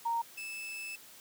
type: tone pair in turn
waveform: sine / 40% pulse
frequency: 928 / 2625 Hz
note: A#5 / E7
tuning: -8 / -8 cents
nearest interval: octave + tritone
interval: 1800 cents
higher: second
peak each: -29 / -38 dBFS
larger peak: first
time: 0.05-0.22 / 0.37-0.96 s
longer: second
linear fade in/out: 10 ms
effects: white hiss -54 dBFS RMS until 1.2 s + high-pass 100 Hz 12 dB/octave